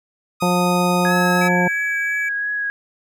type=tone with pitch glide; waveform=sawtooth; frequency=1244.5 to 1282.4 Hz; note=D#6 to E6; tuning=0 to -48 cents; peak=-19 dBFS; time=0.4-1.49 s; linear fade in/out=20 ms; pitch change=+52 cents; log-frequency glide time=1.06-1.13 s
type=harmonic tone; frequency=178.2 Hz; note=F3; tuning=35 cents sharp; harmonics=1 / 2 / 3 / 4 / 5; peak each=-18 / -24 / -23 / -25 / -23 dBFS; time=0.42-1.68 s; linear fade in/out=5 ms
type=tone with vibrato; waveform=sine; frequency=1661.2 Hz; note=G#6; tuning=in tune; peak=-20 dBFS; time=1.05-2.7 s; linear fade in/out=0 ms; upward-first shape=triangle; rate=2.9 Hz; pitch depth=17 cents each way
type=tone; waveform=triangle; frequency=2300 Hz; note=D7; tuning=37 cents flat; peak=-22 dBFS; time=1.41-2.29 s; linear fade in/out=5 ms
effects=none